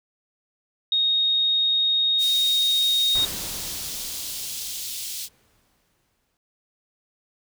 sine tone, 3729 Hz, A#7, in tune, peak -18 dBFS, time 0.92-3.25 s, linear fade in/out 2 ms
pink high-pass noise, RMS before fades -32 dBFS, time 2.18-5.29 s, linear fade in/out 50 ms, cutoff 3400 Hz, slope 24 dB/octave
pink noise with exponential decay, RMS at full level -34 dBFS, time 3.15-6.37 s, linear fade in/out 1 ms, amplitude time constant 700 ms
effects none

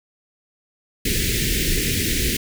pink band-stop noise, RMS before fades -21 dBFS, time 1.05-2.37 s, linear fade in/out 5 ms, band 440 to 1800 Hz, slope 48 dB/octave, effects none

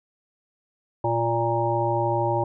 harmonic tone, 116.54 Hz, A#2, in tune, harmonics 1 / 3 / 5 / 7 / 8, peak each -27 / -27 / -27 / -27 / -27 dBFS, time 1.04-2.44 s, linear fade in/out 5 ms, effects none

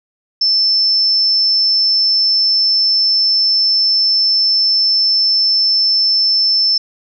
sine tone, 5300 Hz, E8, 9 cents sharp, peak -10 dBFS, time 0.41-6.78 s, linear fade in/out 5 ms, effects none

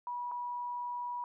sine tone with dropouts, 972 Hz, B5, 28 cents flat, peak -35 dBFS, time 0.07-1.24 s, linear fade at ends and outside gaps 1 ms, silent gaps 0.314-0.318 s, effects none

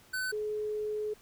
square / sine tone pair in turn, 1513 / 424.6 Hz, F#6 / G#4, +38 / +38 cents, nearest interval octave + minor seventh, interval 2200 cents, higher first, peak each -32 / -31 dBFS, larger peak second, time 0.13-0.32 / 0.32-1.14 s, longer second, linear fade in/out 10 ms, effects pink hiss -59 dBFS RMS until 1.21 s

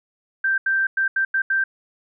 sine tone bursts at uneven times, 1568 Hz, G6, in tune, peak -17 dBFS, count 6, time 0.44-0.58 / 0.66-0.87 / 0.97-1.08 / 1.16-1.25 / 1.34-1.42 / 1.5-1.64 s, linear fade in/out 5 ms, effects none

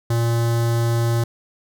square tone with notch filter, 116.7 Hz, A#2, 2 cents sharp, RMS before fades -19 dBFS, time 0.1-1.24 s, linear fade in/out 5 ms, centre 2500 Hz, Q 1.7, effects none

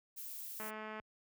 violet noise, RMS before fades -46 dBFS, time 0.16-0.71 s, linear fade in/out 20 ms
click train, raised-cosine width 0.5 ms, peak -31 dBFS, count 87, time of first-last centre 0.6-0.998 s, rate 216 Hz
effects high-pass 60 Hz 12 dB/octave

